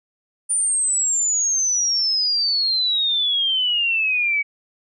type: exponential sweep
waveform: sine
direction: down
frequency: 9320 to 2252 Hz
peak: -17 dBFS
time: 0.49-4.43 s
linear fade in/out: 20 ms
effects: none